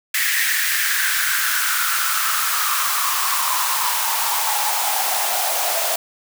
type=noise with high-pass filter sweep; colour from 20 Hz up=white; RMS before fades=-20 dBFS; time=0.14-5.96 s; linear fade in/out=5 ms; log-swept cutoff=1900 to 660 Hz; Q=5.9; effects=none